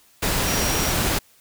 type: tone in noise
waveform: sine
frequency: 5680 Hz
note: F8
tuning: 28 cents sharp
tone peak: -29 dBFS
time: 0.46-0.92 s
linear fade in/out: 10 ms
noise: pink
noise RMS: -22 dBFS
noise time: 0.22-1.19 s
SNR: -10 dB
effects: white hiss -56 dBFS RMS until 1.4 s